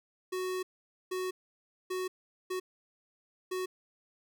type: tone bursts at uneven times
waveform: square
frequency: 370 Hz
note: F#4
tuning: in tune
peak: -33 dBFS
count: 5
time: 0.32-0.63 / 1.11-1.31 / 1.9-2.08 / 2.5-2.6 / 3.51-3.66 s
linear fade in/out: 10 ms
effects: none